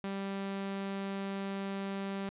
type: tone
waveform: sawtooth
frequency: 196.2 Hz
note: G3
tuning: 2 cents sharp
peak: -31 dBFS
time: 0.04-2.29 s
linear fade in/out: 0 ms
effects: resampled to 8000 Hz + 12-bit